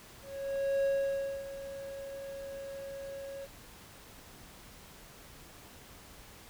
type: tone with ADSR envelope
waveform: triangle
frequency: 550 Hz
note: C#5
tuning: 14 cents flat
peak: -24 dBFS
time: 0.21-3.47 s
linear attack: 630 ms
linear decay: 600 ms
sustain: -14 dB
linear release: 32 ms
effects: pink hiss -53 dBFS RMS until 6.49 s